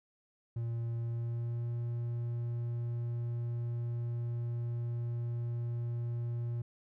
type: tone with pitch glide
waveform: triangle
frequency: 116.54 to 118.58 Hz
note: A#2 to A#2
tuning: 0 to +30 cents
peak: -31 dBFS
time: 0.56-6.62 s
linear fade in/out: 5 ms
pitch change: +30 cents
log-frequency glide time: 0.98-1.7 s
effects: none